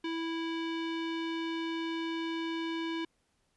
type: tone with low-pass filter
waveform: square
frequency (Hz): 328.9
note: E4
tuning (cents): -4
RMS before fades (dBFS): -35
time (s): 0.04-3.05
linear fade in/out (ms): 5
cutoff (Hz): 3200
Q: 2.2
effects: pink hiss -75 dBFS RMS until 3.56 s + resampled to 24000 Hz